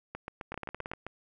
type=two click trains; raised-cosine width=0.5 ms; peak=-22 / -23 dBFS; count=8 / 8; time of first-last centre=0.52-0.915 / 0.15-1.066 s; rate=17.7 / 7.64 Hz; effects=none